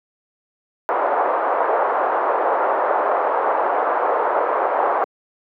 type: band-pass noise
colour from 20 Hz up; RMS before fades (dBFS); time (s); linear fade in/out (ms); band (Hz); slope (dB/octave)
pink; -19; 0.89-5.04; 0; 480 to 1200; 24
effects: high-pass 300 Hz 12 dB/octave